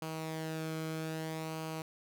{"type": "tone with flanger", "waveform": "sawtooth", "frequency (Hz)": 159.3, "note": "D#3", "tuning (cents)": 41, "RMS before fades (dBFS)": -39, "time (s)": [0.02, 1.82], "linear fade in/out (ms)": 2, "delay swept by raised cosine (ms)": [0.54, 1.1], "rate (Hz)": 0.62, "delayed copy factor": -0.5, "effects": []}